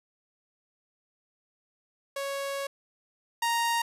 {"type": "tone pair in turn", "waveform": "sawtooth", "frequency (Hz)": [554.4, 932.4], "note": ["C#5", "A#5"], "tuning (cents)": [0, 0], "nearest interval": "major sixth", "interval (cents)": 900, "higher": "second", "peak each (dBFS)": [-27, -21], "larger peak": "second", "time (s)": [[2.16, 2.67], [3.42, 3.82]], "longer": "first", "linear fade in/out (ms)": 5, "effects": ["resampled to 32000 Hz", "10-bit"]}